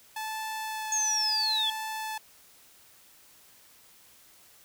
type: tone with vibrato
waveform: sawtooth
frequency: 869 Hz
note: A5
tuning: 22 cents flat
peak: -29 dBFS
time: 0.16-2.18 s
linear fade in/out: 5 ms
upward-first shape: sine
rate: 0.75 Hz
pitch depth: 14 cents each way
type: linear sweep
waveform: sine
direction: down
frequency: 6645 to 3322 Hz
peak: -25 dBFS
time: 0.92-1.7 s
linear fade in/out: 2 ms
effects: white hiss -57 dBFS RMS until 4.64 s